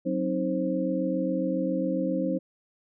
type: tone cluster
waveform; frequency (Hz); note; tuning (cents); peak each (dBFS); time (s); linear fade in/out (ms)
sine; 186.3 / 265.9 / 313.3 / 527; F#3 / C4 / D#4 / C5; +12 / +28 / +12 / +12; -30; 0.05-2.39; 20
effects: none